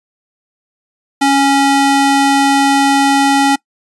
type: ring-modulated tone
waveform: square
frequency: 553 Hz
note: C#5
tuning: 4 cents flat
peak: -6 dBFS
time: 1.21-3.56 s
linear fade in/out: 10 ms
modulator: 275 Hz
effects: noise-tail reverb RT60 0.1 s tail -23 dB re dry + resampled to 24000 Hz